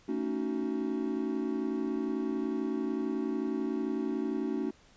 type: chord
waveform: triangle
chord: D# half-diminished seventh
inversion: second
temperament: just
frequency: 224 / 280 / 311.1 / 373.4 Hz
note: A3 / C#4 / D#4 / F#4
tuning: +31 / +18 / 0 / +16 cents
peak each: -34 / -32 / -34 / -34 dBFS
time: 0.08-4.71 s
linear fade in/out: 10 ms
effects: pink hiss -61 dBFS RMS until 4.96 s + resampled to 16000 Hz